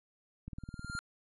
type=click train; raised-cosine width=5 ms; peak=-30 dBFS; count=10; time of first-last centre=0.48-0.951 s; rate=19.1 Hz
type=tone with exponential growth; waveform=square; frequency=1396.9 Hz; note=F6; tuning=in tune; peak=-35 dBFS; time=0.58-0.99 s; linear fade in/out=0 ms; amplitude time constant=88 ms
effects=resampled to 24000 Hz